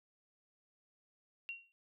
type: tone with exponential decay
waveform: sine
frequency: 2749 Hz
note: F7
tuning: 28 cents flat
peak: -37 dBFS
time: 1.49-1.72 s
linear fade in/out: 0 ms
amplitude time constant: 50 ms
effects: none